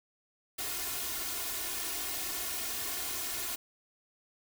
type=noise with comb filter; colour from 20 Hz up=white; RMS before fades=-36 dBFS; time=0.58-3.56 s; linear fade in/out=10 ms; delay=2.8 ms; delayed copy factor=+1; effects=none